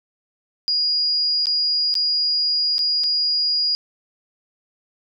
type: tone with dropouts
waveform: sine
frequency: 4872 Hz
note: D#8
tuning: 37 cents flat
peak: -17 dBFS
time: 0.68-3.75 s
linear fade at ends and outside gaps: 0 ms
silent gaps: 1.457-1.469 / 1.941-1.953 / 2.782-2.791 / 3.036-3.04 s
effects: none